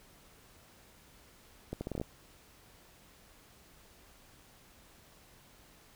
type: accelerating click train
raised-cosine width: 2 ms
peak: -23 dBFS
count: 8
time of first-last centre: 1.73-2.015 s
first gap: 80 ms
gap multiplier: 0.76
effects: pink hiss -60 dBFS RMS until 5.95 s